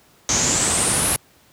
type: noise with low-pass filter sweep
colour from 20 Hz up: pink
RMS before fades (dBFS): -19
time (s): 0.29-1.16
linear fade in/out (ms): 0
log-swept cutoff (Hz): 6300 to 11000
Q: 8.2
effects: pink hiss -54 dBFS RMS until 1.52 s + high-pass 80 Hz 12 dB/octave